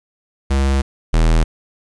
square tone pair in turn, 67.9 / 40.37 Hz, C#2 / E1, -35 / -35 cents, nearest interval major sixth, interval 900 cents, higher first, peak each -14 / -11 dBFS, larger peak second, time 0.5-0.82 / 1.13-1.44 s, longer first, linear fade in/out 10 ms, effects resampled to 22050 Hz + 8-bit

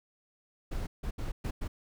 brown noise bursts at uneven times, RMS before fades -34 dBFS, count 5, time 0.71-0.87 / 1.03-1.11 / 1.18-1.32 / 1.44-1.51 / 1.61-1.68 s, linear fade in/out 10 ms, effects none

